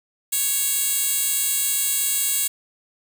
10% pulse tone with high-pass filter, 554.4 Hz, C#5, in tune, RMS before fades -22 dBFS, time 0.32-2.48 s, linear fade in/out 10 ms, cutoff 7900 Hz, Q 0.81, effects none

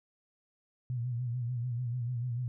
sine tone with vibrato, 121.7 Hz, B2, 25 cents flat, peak -31 dBFS, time 0.9-2.48 s, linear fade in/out 0 ms, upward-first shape sine, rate 6.8 Hz, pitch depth 76 cents each way, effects none

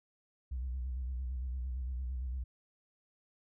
sine tone with vibrato, 63.4 Hz, B1, 46 cents sharp, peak -33 dBFS, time 0.51-2.44 s, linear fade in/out 10 ms, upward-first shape square, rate 8.8 Hz, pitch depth 69 cents each way, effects tanh soft clip ceiling -32 dBFS

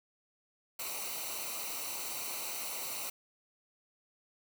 white noise with comb filter, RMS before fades -39 dBFS, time 0.79-3.1 s, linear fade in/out 5 ms, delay 0.59 ms, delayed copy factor -0.75, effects none

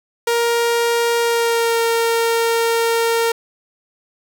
sawtooth tone with pitch glide, 469 to 460.7 Hz, A#4 to A#4, +11 to -20 cents, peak -11 dBFS, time 0.27-3.32 s, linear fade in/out 5 ms, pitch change -31 cents, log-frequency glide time 1.19-1.8 s, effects none

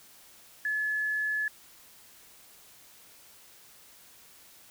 sine tone, 1714 Hz, A6, 46 cents flat, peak -27 dBFS, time 0.65-1.48 s, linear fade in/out 2 ms, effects white hiss -55 dBFS RMS until 4.7 s

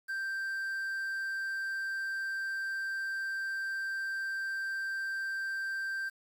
triangle tone with quantisation, 1571 Hz, G6, 3 cents sharp, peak -31 dBFS, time 0.08-6.1 s, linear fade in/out 20 ms, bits 9, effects none

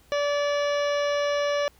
harmonic tone, 578 Hz, D5, 28 cents flat, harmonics 1 / 2 / 3 / 4 / 5 / 6 / 7 / 9 / 10, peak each -23 / -32 / -34 / -38 / -38 / -42 / -43 / -44 / -44 dBFS, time 0.12-1.68 s, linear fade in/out 0 ms, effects added 60 Hz sine -59 dBFS peak until 1.79 s + pink hiss -59 dBFS RMS until 1.79 s

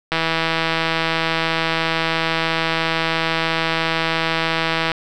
click train, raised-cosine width 0.3 ms, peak -3 dBFS, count 783, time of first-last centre 0.12-4.918 s, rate 163 Hz, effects none

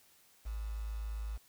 sine tone with quantisation, 53.8 Hz, A1, 38 cents flat, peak -36 dBFS, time 0.45-1.38 s, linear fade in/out 20 ms, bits 9, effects white hiss -65 dBFS RMS until 1.48 s

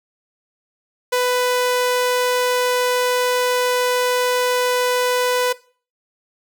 sawtooth tone, 497 Hz, B4, 11 cents sharp, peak -12 dBFS, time 1.12-5.53 s, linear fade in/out 10 ms, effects noise-tail reverb RT60 0.4 s tail -19 dB re dry

